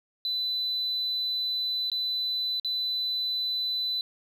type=tone with dropouts; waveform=sine; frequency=4000 Hz; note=B7; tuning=21 cents sharp; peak=-25 dBFS; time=0.25-4.01 s; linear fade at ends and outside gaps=1 ms; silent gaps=1.9-1.917 / 2.598-2.647 s; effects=tanh soft clip ceiling -23 dBFS + 10-bit